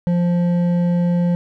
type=tone with hard clipping; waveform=triangle; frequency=174.61 Hz; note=F3; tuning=in tune; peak=-16 dBFS; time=0.07-1.35 s; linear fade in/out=0 ms; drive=11 dB; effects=none